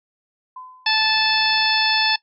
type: tone with exponential decay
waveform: sine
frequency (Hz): 1018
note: C6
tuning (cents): -48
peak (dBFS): -32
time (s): 0.56-1.16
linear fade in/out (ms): 5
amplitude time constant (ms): 130
type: harmonic tone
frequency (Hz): 875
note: A5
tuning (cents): -10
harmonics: 1 / 2 / 3 / 4 / 5 / 6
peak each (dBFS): -23 / -23 / -23 / -23 / -23 / -23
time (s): 0.86-2.16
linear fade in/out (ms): 5
type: click train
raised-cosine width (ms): 1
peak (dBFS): -33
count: 27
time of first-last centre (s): 1.02-1.653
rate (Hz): 41.1
effects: noise-tail reverb RT60 0.1 s tail -20 dB re dry